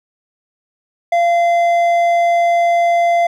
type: tone with hard clipping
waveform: sine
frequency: 688 Hz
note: F5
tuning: 26 cents flat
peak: -12 dBFS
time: 1.12-3.27 s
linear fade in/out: 5 ms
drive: 6 dB
effects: none